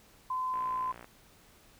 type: tone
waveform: sine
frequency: 1024 Hz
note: C6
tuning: 38 cents flat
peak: -30 dBFS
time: 0.3-0.92 s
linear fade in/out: 5 ms
type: click train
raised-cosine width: 0.5 ms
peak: -32 dBFS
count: 31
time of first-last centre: 0.54-1.044 s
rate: 59.5 Hz
effects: pink hiss -60 dBFS RMS until 1.79 s